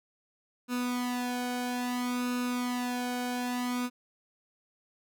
sawtooth tone with flanger, 246.9 Hz, B3, in tune, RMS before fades -32 dBFS, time 0.68-3.9 s, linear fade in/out 50 ms, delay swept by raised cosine 0.76 to 1.31 ms, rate 0.6 Hz, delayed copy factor +0.8, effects none

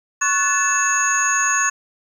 sine tone cluster, 1104 / 1478 / 1735 / 2632 / 6650 Hz, C#6 / F#6 / A6 / E7 / G#8, -7 / -2 / -25 / -3 / +1 cents, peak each -21 / -23 / -22 / -27 / -19 dBFS, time 0.21-1.7 s, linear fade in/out 10 ms, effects tanh soft clip ceiling -6 dBFS + 8-bit

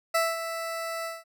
20% pulse tone with ADSR envelope, 660 Hz, E5, 2 cents sharp, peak -16 dBFS, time 0.14-1.24 s, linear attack 11 ms, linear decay 210 ms, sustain -10 dB, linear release 190 ms, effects none

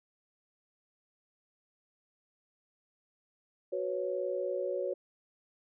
sine chord, F# suspended fourth, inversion none, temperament equal, 370 / 493.9 / 554.4 Hz, F#4 / B4 / C#5, 0 / 0 / 0 cents, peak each -36 / -37 / -34 dBFS, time 3.72-4.94 s, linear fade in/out 10 ms, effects none

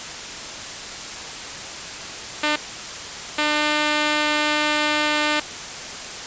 5% pulse tone bursts at uneven times, 300.4 Hz, D4, 39 cents sharp, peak -7 dBFS, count 2, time 2.43-2.56 / 3.38-5.4 s, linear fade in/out 5 ms, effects white hiss -32 dBFS RMS until 6.26 s + resampled to 16000 Hz

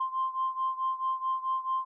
sine beating tone pair, 1046.5 / 1051.1 Hz, C6 / C6, 0 / +8 cents, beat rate 4.6 Hz, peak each -29 / -32 dBFS, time 0-1.85 s, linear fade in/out 10 ms, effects tanh soft clip ceiling -21 dBFS

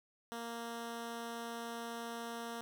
10% pulse tone, 232.7 Hz, A#3, 3 cents flat, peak -33 dBFS, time 0.32-2.61 s, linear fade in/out 0 ms, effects none

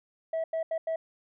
sine tone bursts at uneven times, 649 Hz, E5, 27 cents flat, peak -25 dBFS, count 4, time 0.33-0.44 / 0.53-0.63 / 0.71-0.78 / 0.87-0.96 s, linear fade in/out 5 ms, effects tanh soft clip ceiling -26 dBFS

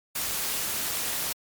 white noise with amplitude modulation, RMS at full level -27 dBFS, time 0.15-1.33 s, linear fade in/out 10 ms, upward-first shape sine, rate 300 Hz, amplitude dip 55%, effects MP3 96 kbps

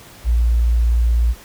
sine tone, 58.27 Hz, A#1, in tune, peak -12 dBFS, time 0.24-1.35 s, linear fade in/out 50 ms, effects pink hiss -42 dBFS RMS until 1.44 s

